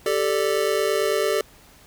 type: chord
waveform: square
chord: G suspended second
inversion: none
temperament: just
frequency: 392 / 441 / 588 Hz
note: G4 / A4 / D5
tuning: 0 / +4 / +2 cents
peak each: -25 / -24 / -26 dBFS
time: 0.06-1.41 s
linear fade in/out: 2 ms
effects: pink hiss -51 dBFS RMS until 1.86 s